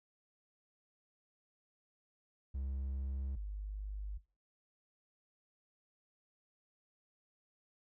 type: tone pair in turn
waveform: triangle / sine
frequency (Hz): 67.1 / 50.59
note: C2 / G#1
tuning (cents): +44 / -45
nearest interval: perfect fourth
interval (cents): 489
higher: first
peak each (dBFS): -35 / -38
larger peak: first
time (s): 2.54-3.36 / 3.36-4.18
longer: neither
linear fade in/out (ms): 10
effects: noise-tail reverb RT60 0.3 s tail -19 dB re dry